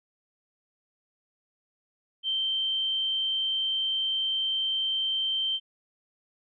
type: tone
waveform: sine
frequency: 3125 Hz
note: G7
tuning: 6 cents flat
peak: -25 dBFS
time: 2.23-5.6 s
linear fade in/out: 50 ms
effects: none